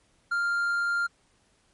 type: tone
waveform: triangle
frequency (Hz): 1396.9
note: F6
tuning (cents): 0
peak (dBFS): -22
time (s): 0.31-1.07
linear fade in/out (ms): 10
effects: pink hiss -66 dBFS RMS until 1.73 s + MP3 48 kbps